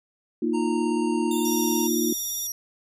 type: chord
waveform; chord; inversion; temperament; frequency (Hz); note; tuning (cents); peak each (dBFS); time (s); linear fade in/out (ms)
sine; Bb suspended fourth; none; equal; 233.1 / 311.1 / 349.2; Bb3 / Eb4 / F4; 0 / 0 / 0; -26; 0.42-2.13; 5
type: harmonic tone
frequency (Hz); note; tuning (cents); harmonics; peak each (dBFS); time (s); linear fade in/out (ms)
925; A#5; -14; 1 / 3 / 5 / 7 / 9 / 10; -32 / -41 / -48 / -50 / -50 / -48; 0.53-1.88; 20
type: tone with vibrato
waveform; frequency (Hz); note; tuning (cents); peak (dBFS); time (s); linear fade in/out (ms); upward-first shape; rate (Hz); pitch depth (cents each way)
10% pulse; 3595; A7; +36; -26; 1.31-2.47; 2; sine; 18; 40
type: tone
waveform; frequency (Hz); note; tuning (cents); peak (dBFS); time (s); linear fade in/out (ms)
25% pulse; 5700; F8; +34; -24; 1.45-2.52; 2
effects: none